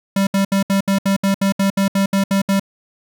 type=tone bursts; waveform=square; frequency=196 Hz; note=G3; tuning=in tune; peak=-14 dBFS; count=14; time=0.16-2.597 s; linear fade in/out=5 ms; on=110 ms; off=69 ms; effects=none